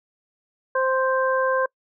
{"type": "harmonic tone", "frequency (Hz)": 523.3, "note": "C5", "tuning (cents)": 0, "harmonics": [1, 2, 3], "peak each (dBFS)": [-21, -24, -26], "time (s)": [0.75, 1.66], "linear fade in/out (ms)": 5, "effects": ["noise-tail reverb RT60 0.1 s tail -26 dB re dry"]}